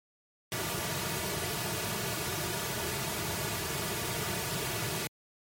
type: noise with comb filter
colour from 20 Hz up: pink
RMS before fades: -33 dBFS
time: 0.52-5.07 s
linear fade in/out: 0 ms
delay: 3.8 ms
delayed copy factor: -0.7
effects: high-pass 100 Hz 12 dB/octave + MP3 64 kbps